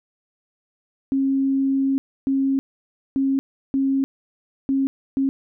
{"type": "tone bursts at uneven times", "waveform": "sine", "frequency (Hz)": 270.7, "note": "C#4", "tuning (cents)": -41, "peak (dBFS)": -17, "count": 6, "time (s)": [[1.12, 1.98], [2.27, 2.59], [3.16, 3.39], [3.74, 4.04], [4.69, 4.87], [5.17, 5.29]], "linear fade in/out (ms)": 0, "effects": []}